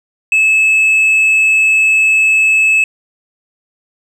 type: tone with tanh clipping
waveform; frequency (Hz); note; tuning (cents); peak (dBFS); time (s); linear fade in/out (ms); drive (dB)
triangle; 2600; E7; -24; -8; 0.32-2.84; 2; 7
effects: none